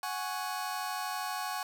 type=chord; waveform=sawtooth; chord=F# suspended second; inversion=none; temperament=just; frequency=740 / 832.5 / 1110 Hz; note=F#5 / G#5 / C#6; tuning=0 / +4 / +2 cents; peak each=-34 dBFS; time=0.03-1.63 s; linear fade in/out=2 ms; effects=none